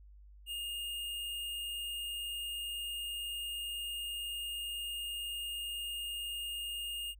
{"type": "tone", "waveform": "square", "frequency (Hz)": 2833, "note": "F7", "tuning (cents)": 24, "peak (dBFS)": -38, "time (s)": [0.46, 7.15], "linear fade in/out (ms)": 50, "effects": ["added 50 Hz sine -53 dBFS peak until 7.19 s"]}